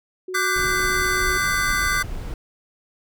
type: tone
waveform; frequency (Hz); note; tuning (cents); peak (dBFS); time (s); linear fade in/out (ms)
sine; 370; F#4; 0; -28; 0.28-1.38; 5
type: chord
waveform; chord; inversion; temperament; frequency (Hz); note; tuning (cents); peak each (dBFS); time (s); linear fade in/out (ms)
square; G major seventh; second; equal with one note detuned; 1174.7 / 1480 / 1568 / 2024; D6 / F#6 / G6 / B6; 0 / 0 / 0 / +42; -26; 0.34-2.03; 10
type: noise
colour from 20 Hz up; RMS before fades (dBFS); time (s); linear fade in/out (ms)
brown; -30; 0.56-2.34; 2
effects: none